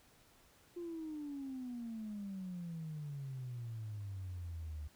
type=exponential sweep; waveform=sine; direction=down; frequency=352.4 to 73.42 Hz; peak=-40 dBFS; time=0.76-4.88 s; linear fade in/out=10 ms; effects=tanh soft clip ceiling -37 dBFS + pink hiss -66 dBFS RMS until 4.95 s